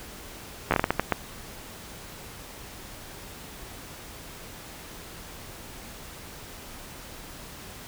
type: slowing click train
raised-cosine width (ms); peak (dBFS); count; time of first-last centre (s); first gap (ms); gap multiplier
0.5; -6; 9; 0.71-1.123; 12; 1.4
effects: pink hiss -43 dBFS RMS until 7.87 s